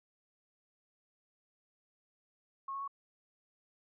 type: tone with pitch steps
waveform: sine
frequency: 1088 / 1100 / 1112.1 Hz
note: C#6 / C#6 / C#6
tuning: -33 / -14 / +5 cents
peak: -37 dBFS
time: 2.68-2.878 s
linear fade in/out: 5 ms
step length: 66 ms
effects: none